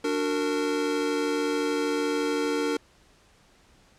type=chord; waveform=square; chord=D augmented; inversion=none; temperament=just; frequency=293.7 / 367.1 / 458.9 Hz; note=D4 / F#4 / A#4; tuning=0 / -14 / -27 cents; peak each=-29 / -34 / -28 dBFS; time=0.04-2.77 s; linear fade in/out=5 ms; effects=pink hiss -59 dBFS RMS until 3.98 s + low-pass 8000 Hz 12 dB/octave